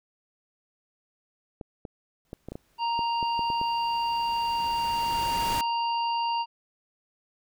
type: clicks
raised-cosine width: 2 ms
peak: -23 dBFS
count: 11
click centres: 1.612 / 1.852 / 2.331 / 2.486 / 2.52 / 2.555 / 2.992 / 3.228 / 3.393 / 3.502 / 3.614 s
type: noise with exponential growth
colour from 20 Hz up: pink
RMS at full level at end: -32 dBFS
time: 2.25-5.61 s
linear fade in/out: 1 ms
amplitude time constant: 730 ms
type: harmonic tone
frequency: 932.3 Hz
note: A#5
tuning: in tune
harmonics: 1 / 3 / 5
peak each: -25 / -35 / -39 dBFS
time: 2.78-6.46 s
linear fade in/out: 50 ms
effects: none